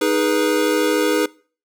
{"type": "chord", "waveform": "square", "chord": "G# minor", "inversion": "second", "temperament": "equal with one note detuned", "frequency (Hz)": [311.1, 415.3, 488.2], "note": ["D#4", "G#4", "B4"], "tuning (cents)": [0, 0, -20], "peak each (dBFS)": -21, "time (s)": [0.01, 1.26], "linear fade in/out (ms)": 5, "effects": ["noise-tail reverb RT60 0.4 s tail -22 dB re dry"]}